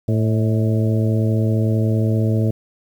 harmonic tone with a mistuned harmonic, 110.6 Hz, A2, 9 cents sharp, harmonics 1 / 2 / 3 / 4 / 5 / 6, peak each -16 / -22 / -26 / -28 / -30 / -32 dBFS, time 0.08-2.51 s, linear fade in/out 5 ms, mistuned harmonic 6, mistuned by -51 cents, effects 8-bit

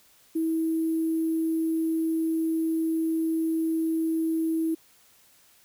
sine tone with sample-and-hold, 323.4 Hz, E4, 33 cents flat, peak -23 dBFS, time 0.35-4.75 s, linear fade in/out 10 ms, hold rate 11025 Hz, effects white hiss -59 dBFS RMS until 5.64 s

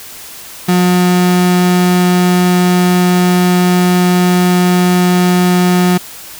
35% pulse tone, 179.6 Hz, F3, 49 cents sharp, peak -6 dBFS, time 0.68-5.98 s, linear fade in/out 10 ms, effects white hiss -31 dBFS RMS until 6.39 s

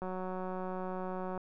click train, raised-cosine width 1 ms, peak -26 dBFS, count 252, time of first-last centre 0.02-1.377 s, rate 185 Hz, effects none

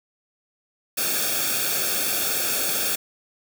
white noise with comb filter, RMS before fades -24 dBFS, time 0.97-2.96 s, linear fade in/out 10 ms, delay 1 ms, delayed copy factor -0.85, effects none

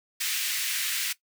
pink high-pass noise, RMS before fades -29 dBFS, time 0.2-1.13 s, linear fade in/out 10 ms, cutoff 1900 Hz, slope 24 dB/octave, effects noise-tail reverb RT60 0.1 s tail -17 dB re dry

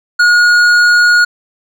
triangle tone with hard clipping, 1441 Hz, F#6, 46 cents flat, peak -7 dBFS, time 0.19-1.25 s, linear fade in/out 10 ms, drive 12 dB, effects none

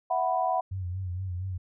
sine chord, E suspended second, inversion none, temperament equal, 659.3 / 740 / 987.8 Hz, E5 / F#5 / B5, 0 / 0 / 0 cents, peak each -30 / -26 / -30 dBFS, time 0.1-0.61 s, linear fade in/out 10 ms
sine tone with vibrato, 91.9 Hz, F#2, 11 cents flat, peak -30 dBFS, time 0.71-1.58 s, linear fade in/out 10 ms, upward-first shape sine, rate 4.3 Hz, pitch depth 71 cents each way
effects none

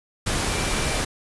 sine tone in noise, 2349 Hz, D7, in tune, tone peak -35 dBFS, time 0.49-1 s, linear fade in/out 10 ms, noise pink, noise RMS -24 dBFS, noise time 0.26-1.05 s, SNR -14 dB, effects resampled to 24000 Hz

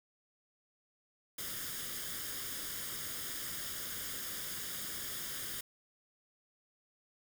white noise with comb filter, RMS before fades -41 dBFS, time 1.38-5.61 s, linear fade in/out 5 ms, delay 0.59 ms, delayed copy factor +0.65, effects none

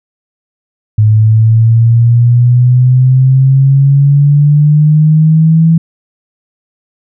sine exponential sweep, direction up, 106.8 to 164.81 Hz, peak -3 dBFS, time 0.98-5.78 s, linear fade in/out 5 ms, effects none

